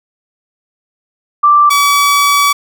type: tone pair in turn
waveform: sine / sawtooth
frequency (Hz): 1174.7 / 1142.6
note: D6 / D6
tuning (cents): 0 / -48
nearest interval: unison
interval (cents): 48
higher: first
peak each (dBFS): -4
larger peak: neither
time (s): 1.43-1.7 / 1.7-2.53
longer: second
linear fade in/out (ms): 10
effects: none